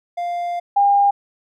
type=tone pair in turn; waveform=triangle / sine; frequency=698.5 / 805.2 Hz; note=F5 / G5; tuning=0 / +46 cents; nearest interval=major second; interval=246 cents; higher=second; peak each=-19 / -11 dBFS; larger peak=second; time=0.17-0.6 / 0.76-1.11 s; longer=first; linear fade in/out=10 ms; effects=none